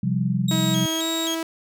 sine chord, C suspended fourth, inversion none, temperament equal, 130.81 / 174.61 / 196 Hz, C3 / F3 / G3, 0 / 0 / 0 cents, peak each -24 dBFS, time 0.03-0.86 s, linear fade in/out 5 ms
30% pulse tone with vibrato, 3514 Hz, A7, 3 cents flat, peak -23 dBFS, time 0.48-1.35 s, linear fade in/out 5 ms, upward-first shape square, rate 1.9 Hz, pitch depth 130 cents each way
sawtooth tone with pitch glide, 320.2 to 326.7 Hz, D#4 to E4, +50 to -15 cents, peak -21 dBFS, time 0.51-1.43 s, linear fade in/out 2 ms, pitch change +35 cents, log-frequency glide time 0.86-1.09 s
effects none

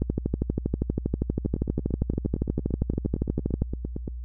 two click trains, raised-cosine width 3 ms, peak -17 / -11 dBFS, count 24 / 46, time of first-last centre 1.45-4.079 / 0.02-3.62 s, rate 8.75 / 12.5 Hz, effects added 60 Hz sine -32 dBFS peak until 4.24 s

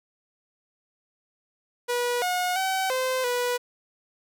sawtooth tone with pitch steps, 485.9 / 723 / 762 / 516 / 490 Hz, B4 / F#5 / G5 / C5 / B4, -28 / -40 / -49 / -24 / -14 cents, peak -20 dBFS, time 1.88-3.58 s, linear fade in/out 20 ms, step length 340 ms, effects none

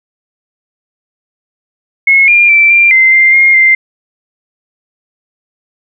sine tone with pitch steps, 2176 / 2402 / 2336 / 2377 / 2075 / 2094 / 2132 / 2089 Hz, C#7 / D7 / D7 / D7 / C7 / C7 / C7 / C7, -33 / +38 / -10 / +20 / -15 / +1 / +32 / -3 cents, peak -3 dBFS, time 2.07-3.75 s, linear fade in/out 5 ms, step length 210 ms, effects none

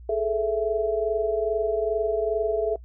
sine tone cluster, 420.9 / 443.3 / 664 Hz, G#4 / A4 / E5, +23 / +13 / +12 cents, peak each -26 dBFS, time 0.09-2.76 s, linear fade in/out 5 ms, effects noise-tail reverb RT60 0.1 s tail -25 dB re dry + added 60 Hz sine -41 dBFS peak until 2.84 s

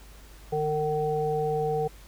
harmonic tone, 151.9 Hz, D#3, 41 cents flat, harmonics 1 / 3 / 5, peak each -32 / -26 / -30 dBFS, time 0.52-1.88 s, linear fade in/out 10 ms, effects added 50 Hz sine -47 dBFS peak until 2.07 s + pink hiss -53 dBFS RMS until 2.07 s

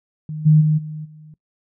sine tone with level steps, 154 Hz, D#3, 17 cents flat, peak -25 / -8 / -13 / -27 / -39 dBFS, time 0.29-1.34 s, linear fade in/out 2 ms, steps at 0.45 / 0.6 / 0.77 / 1.04 s, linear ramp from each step 20 ms, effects noise-tail reverb RT60 0.1 s tail -21 dB re dry

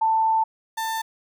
sine / 35% pulse tone pair in turn, 888 / 892.1 Hz, A5 / A5, +16 / +24 cents, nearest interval unison, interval 8 cents, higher second, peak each -17 / -23 dBFS, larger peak first, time 0.01-0.44 / 0.77-1.02 s, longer first, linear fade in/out 10 ms, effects none

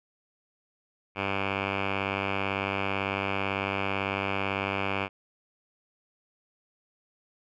5% pulse tone with low-pass filter, 98 Hz, G2, in tune, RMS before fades -30 dBFS, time 1.15-5.09 s, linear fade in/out 50 ms, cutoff 2300 Hz, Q 6.3, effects none

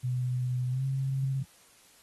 sine tone with pitch glide, 125.5 to 134.51 Hz, B2 to C3, +28 to +48 cents, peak -27 dBFS, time 0.03-1.44 s, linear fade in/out 20 ms, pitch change +120 cents, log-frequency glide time 0.69-0.84 s, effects white hiss -59 dBFS RMS until 2.02 s + AAC 32 kbps

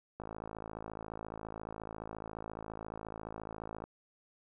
click train, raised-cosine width 1 ms, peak -28 dBFS, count 199, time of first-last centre 0.2-3.84 s, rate 54.4 Hz, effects none

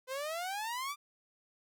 sawtooth exponential sweep, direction up, 505 to 1200 Hz, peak -32 dBFS, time 0.07-0.96 s, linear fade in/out 50 ms, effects none

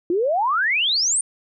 sine exponential sweep, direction up, 330 to 9290 Hz, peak -17 dBFS, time 0.1-1.21 s, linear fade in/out 2 ms, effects none

